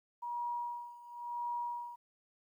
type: tone with tremolo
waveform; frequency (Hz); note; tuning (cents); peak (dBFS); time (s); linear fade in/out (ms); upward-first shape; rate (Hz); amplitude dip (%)
sine; 957; A#5; +45; -34; 0.22-1.96; 10; sine; 0.95; 85
effects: 12-bit